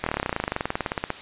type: slowing click train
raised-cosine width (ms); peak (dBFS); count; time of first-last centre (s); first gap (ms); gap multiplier
0.5; -9; 27; 0.04-1.103; 24; 1.04
effects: white hiss -40 dBFS RMS until 1.21 s + resampled to 8000 Hz